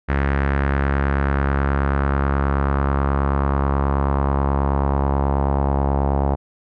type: tone with low-pass filter sweep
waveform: sawtooth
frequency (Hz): 69.3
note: C#2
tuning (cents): 0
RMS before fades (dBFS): -19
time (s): 0.08-6.36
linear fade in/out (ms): 20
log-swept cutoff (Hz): 1800 to 810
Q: 2.7
effects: none